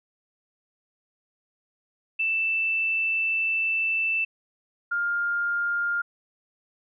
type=tone pair in turn; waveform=sine; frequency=2654 / 1405.9 Hz; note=E7 / F6; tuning=+11 / +11 cents; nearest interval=major seventh; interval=1100 cents; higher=first; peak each=-22 / -23 dBFS; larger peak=first; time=2.19-4.25 / 4.91-6.02 s; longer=first; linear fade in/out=10 ms; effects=none